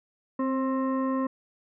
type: tone with frequency modulation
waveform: sine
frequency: 262.6 Hz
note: C4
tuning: 6 cents sharp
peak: -24 dBFS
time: 0.39-1.27 s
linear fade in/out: 5 ms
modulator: 794 Hz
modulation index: 0.85
effects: none